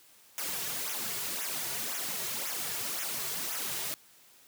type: noise with flanger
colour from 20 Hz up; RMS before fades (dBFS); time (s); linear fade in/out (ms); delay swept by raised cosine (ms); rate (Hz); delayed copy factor
white; -35; 0.38-3.94; 0; 0.22 to 3.92; 1.9; -0.8
effects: white hiss -59 dBFS RMS until 4.47 s + high-pass 100 Hz 12 dB/octave